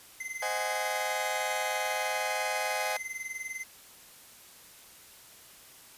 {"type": "tone with tremolo", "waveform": "square", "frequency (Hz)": 2064, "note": "C7", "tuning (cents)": -24, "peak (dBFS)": -33, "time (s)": [0.2, 3.64], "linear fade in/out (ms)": 5, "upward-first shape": "triangle", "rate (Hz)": 20, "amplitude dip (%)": 85}
{"type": "chord", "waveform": "sawtooth", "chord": "Ab dominant seventh", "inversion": "first", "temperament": "just", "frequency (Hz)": [519.1, 623, 747.5, 830.6], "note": ["C5", "Eb5", "Gb5", "Ab5"], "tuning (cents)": [-14, 2, 17, 0], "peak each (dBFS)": [-34, -32, -33, -30], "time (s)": [0.42, 2.97], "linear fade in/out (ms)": 5}
{"effects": ["white hiss -53 dBFS RMS until 5.97 s", "resampled to 32000 Hz"]}